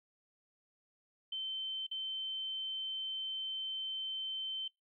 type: tone with dropouts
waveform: sine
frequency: 3090 Hz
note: G7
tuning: 26 cents flat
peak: -36 dBFS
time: 1.32-4.68 s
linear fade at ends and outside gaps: 5 ms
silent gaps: 1.867-1.912 s
effects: noise-tail reverb RT60 0.2 s tail -26 dB re dry